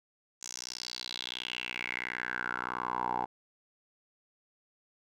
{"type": "tone with band-pass filter sweep", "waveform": "10% pulse", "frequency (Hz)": 61.5, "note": "B1", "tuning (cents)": -7, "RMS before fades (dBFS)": -37, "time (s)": [0.41, 3.26], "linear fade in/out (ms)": 20, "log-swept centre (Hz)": [6700, 810], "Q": 5.2, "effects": []}